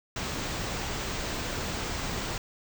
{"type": "band-stop noise", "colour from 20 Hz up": "pink", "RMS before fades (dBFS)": -33, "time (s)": [0.16, 2.38], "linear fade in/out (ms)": 2, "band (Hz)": [8100, 16000], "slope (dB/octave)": 48, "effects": []}